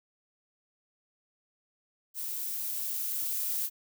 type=noise with level ramp; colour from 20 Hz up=violet; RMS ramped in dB=-36 to -31 dBFS; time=2.14-3.7 s; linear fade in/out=50 ms; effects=none